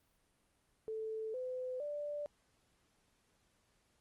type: tone with pitch steps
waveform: sine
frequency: 439.8 / 508.1 / 587.1 Hz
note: A4 / B4 / D5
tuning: -1 / +49 / -1 cents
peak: -38 dBFS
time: 0.88-2.26 s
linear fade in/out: 0 ms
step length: 460 ms
effects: pink hiss -75 dBFS RMS until 4 s + Opus 32 kbps